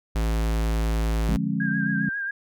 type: tone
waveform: square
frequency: 55 Hz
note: A1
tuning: in tune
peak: -22 dBFS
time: 0.15-1.37 s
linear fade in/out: 10 ms
type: chord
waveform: sine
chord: D half-diminished seventh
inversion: none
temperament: equal with one note detuned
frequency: 146.83 / 174.61 / 207.7 / 268.2 Hz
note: D3 / F3 / Ab3 / C4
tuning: 0 / 0 / 0 / +43 cents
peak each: -30 / -28 / -26 / -30 dBFS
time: 1.29-2.09 s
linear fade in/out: 0 ms
type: tone with vibrato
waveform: sine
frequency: 1611 Hz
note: G6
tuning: 47 cents sharp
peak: -26 dBFS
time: 1.6-2.31 s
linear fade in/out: 5 ms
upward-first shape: triangle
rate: 7.4 Hz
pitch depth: 56 cents each way
effects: none